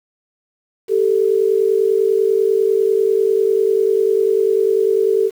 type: tone pair together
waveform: sine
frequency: 392 / 442.1 Hz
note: G4 / A4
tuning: 0 / +8 cents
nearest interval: major second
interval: 208 cents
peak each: -15 / -15 dBFS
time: 0.88-5.31 s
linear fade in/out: 50 ms
effects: 7-bit